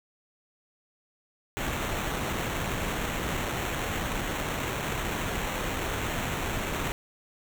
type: noise with sample-and-hold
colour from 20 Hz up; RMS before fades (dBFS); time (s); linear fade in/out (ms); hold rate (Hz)
pink; -31; 1.57-6.92; 0; 4900
effects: none